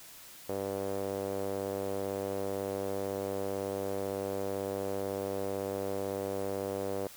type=tone with band-pass filter; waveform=sawtooth; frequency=98 Hz; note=G2; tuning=in tune; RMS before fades=-35 dBFS; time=0.49-7.07 s; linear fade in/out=0 ms; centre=510 Hz; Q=2.9; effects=white hiss -51 dBFS RMS until 7.16 s